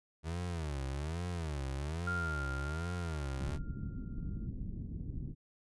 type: tone with vibrato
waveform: 30% pulse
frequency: 77.1 Hz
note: D#2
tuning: 15 cents flat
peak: -33 dBFS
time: 0.23-3.59 s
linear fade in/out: 50 ms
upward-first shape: sine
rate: 1.2 Hz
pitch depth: 250 cents each way
type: tone with exponential decay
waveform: sine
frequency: 1396.9 Hz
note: F6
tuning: in tune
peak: -33 dBFS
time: 2.07-4.47 s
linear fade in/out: 5 ms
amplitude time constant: 520 ms
type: low-pass noise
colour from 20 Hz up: pink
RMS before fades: -40 dBFS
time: 3.36-5.35 s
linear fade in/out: 50 ms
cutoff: 250 Hz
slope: 24 dB/octave
effects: resampled to 24000 Hz